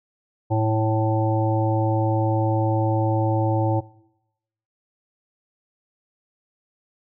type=harmonic tone; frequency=110 Hz; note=A2; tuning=in tune; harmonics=1 / 3 / 5 / 7 / 8; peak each=-20 / -25 / -27 / -28 / -29 dBFS; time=0.5-3.81 s; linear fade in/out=20 ms; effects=noise-tail reverb RT60 0.9 s tail -22 dB re dry

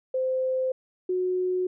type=tone pair in turn; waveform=sine; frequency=518 / 366.3 Hz; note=C5 / F#4; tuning=-17 / -17 cents; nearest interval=tritone; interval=600 cents; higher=first; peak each=-23 dBFS; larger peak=neither; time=0.14-0.72 / 1.09-1.67 s; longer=neither; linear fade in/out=5 ms; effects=none

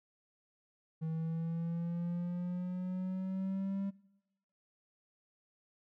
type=exponential sweep; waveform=triangle; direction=up; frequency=159.8 to 197.6 Hz; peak=-32 dBFS; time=1.01-3.91 s; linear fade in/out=20 ms; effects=noise-tail reverb RT60 1.0 s tail -22 dB re dry

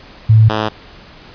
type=tone pair in turn; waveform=sine / 5% pulse; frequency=110 / 108.24 Hz; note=A2 / A2; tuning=0 / -28 cents; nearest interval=unison; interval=28 cents; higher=first; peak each=-4 dBFS; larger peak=neither; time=0.29-0.49 / 0.49-0.69 s; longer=neither; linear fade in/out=10 ms; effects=pink hiss -39 dBFS RMS until 1.34 s + resampled to 11025 Hz

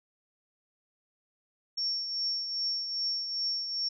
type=tone with tremolo; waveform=sine; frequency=5480 Hz; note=F8; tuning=34 cents flat; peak=-27 dBFS; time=1.77-3.89 s; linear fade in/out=10 ms; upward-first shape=triangle; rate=2.5 Hz; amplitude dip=55%; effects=none

